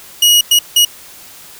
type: tone bursts at uneven times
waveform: sawtooth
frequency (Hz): 2900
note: F#7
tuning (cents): -35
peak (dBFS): -3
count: 3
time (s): 0.22-0.41 / 0.51-0.59 / 0.76-0.85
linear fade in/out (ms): 5
effects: white hiss -37 dBFS RMS until 1.59 s